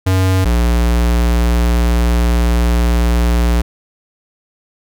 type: tone pair in turn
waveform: square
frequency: 93.8 / 59.09 Hz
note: F#2 / A#1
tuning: +24 / +24 cents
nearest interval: minor sixth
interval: 800 cents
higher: first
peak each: -11 dBFS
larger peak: neither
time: 0.06-0.45 / 0.45-3.62 s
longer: second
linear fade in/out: 10 ms
effects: none